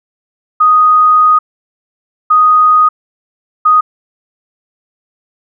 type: tone bursts at uneven times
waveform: sine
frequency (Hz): 1244.5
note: D#6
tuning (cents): 0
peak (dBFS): -4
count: 3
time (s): 0.6-1.39 / 2.3-2.89 / 3.65-3.81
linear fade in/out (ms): 10
effects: none